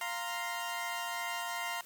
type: chord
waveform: 20% pulse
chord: F suspended fourth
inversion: none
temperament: equal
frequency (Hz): 698.5 / 932.3 / 1046.5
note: F5 / Bb5 / C6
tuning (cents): 0 / 0 / 0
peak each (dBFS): -35 / -34 / -36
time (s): 0.01-1.81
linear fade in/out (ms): 2
effects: white hiss -55 dBFS RMS until 1.85 s + high-pass 80 Hz 12 dB/octave